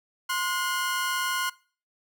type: tone pair together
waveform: sawtooth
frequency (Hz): 1046.5 / 1443.3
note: C6 / F#6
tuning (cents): 0 / -43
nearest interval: tritone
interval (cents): 557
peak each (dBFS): -25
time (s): 0.29-1.5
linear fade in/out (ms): 10
effects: noise-tail reverb RT60 0.4 s tail -21 dB re dry